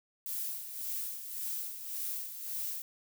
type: noise with tremolo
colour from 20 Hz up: violet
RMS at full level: -36 dBFS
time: 0.26-2.82 s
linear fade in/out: 2 ms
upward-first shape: sine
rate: 1.8 Hz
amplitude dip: 60%
effects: none